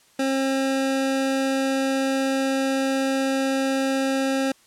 25% pulse tone, 268.4 Hz, C4, 44 cents sharp, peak -17 dBFS, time 0.19-4.52 s, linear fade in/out 5 ms, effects white hiss -57 dBFS RMS until 4.66 s + low-pass 10000 Hz 12 dB/octave

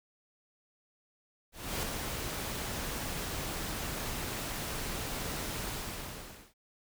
pink noise with ADSR envelope, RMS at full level -33 dBFS, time 1.52-6.54 s, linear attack 310 ms, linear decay 4 ms, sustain -4 dB, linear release 880 ms, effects none

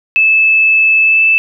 sine tone with pitch glide, 2617 to 2634 Hz, E7 to E7, -13 to -2 cents, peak -6 dBFS, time 0.16-1.38 s, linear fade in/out 0 ms, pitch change +11 cents, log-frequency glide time 1.02-1.22 s, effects none

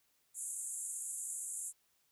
pink band-pass noise, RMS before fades -42 dBFS, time 0.34-1.73 s, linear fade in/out 50 ms, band 7000 to 11000 Hz, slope 96 dB/octave, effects white hiss -75 dBFS RMS until 2.11 s

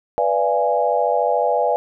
sine chord, B diminished seventh, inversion none, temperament equal with one note detuned, 493.9 / 587.3 / 681.7 / 830.6 Hz, B4 / D5 / F5 / Ab5, 0 / 0 / -42 / 0 cents, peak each -21 dBFS, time 0.18-1.76 s, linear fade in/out 0 ms, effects none

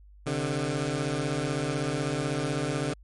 15% pulse beating tone pair, 133.6 / 149.6 Hz, C3 / D3, +36 / +32 cents, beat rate 16 Hz, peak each -24 / -23 dBFS, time 0.26-2.94 s, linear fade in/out 10 ms, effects added 50 Hz sine -49 dBFS peak until 3.03 s + MP3 48 kbps

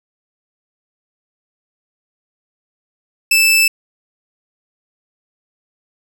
sawtooth tone, 2637 Hz, E7, in tune, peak -6 dBFS, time 3.31-3.68 s, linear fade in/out 5 ms, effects none

